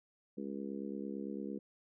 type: harmonic tone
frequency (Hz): 68.9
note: C#2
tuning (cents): -10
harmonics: 3 / 4 / 5 / 6 / 7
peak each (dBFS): -42 / -44 / -46 / -48 / -49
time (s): 0.37-1.59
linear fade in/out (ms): 10
effects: none